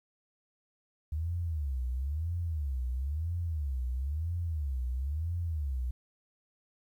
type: tone with vibrato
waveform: sine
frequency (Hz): 73.42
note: D2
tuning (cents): 0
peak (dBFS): -30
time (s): 1.12-5.91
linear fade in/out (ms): 5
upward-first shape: sine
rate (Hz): 1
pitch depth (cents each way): 290
effects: 11-bit